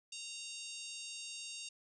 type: harmonic tone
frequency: 926 Hz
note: A#5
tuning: 12 cents flat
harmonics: 3 / 4 / 5 / 6 / 7 / 8 / 9 / 10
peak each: -49 / -51 / -51 / -54 / -52 / -54 / -54 / -59 dBFS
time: 0.12-1.69 s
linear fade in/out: 5 ms
effects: none